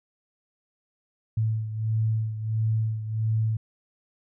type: beating tone pair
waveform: sine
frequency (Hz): 110 / 111.5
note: A2 / A2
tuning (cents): 0 / +23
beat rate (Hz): 1.5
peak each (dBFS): -24 / -30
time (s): 1.37-3.57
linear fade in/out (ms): 5
effects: none